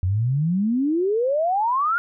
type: exponential sweep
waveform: sine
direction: up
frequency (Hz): 87.31 to 1445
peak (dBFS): -18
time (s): 0.03-1.98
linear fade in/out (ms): 0
effects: none